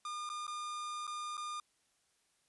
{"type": "tone with dropouts", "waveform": "45% pulse", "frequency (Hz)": 1210, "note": "D#6", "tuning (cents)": -49, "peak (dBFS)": -39, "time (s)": [0.05, 1.6], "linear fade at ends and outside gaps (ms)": 2, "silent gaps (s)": [[0.292, 0.299], [0.468, 0.478], [1.069, 1.076], [1.37, 1.377]], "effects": ["white hiss -75 dBFS RMS until 2.48 s", "resampled to 24000 Hz"]}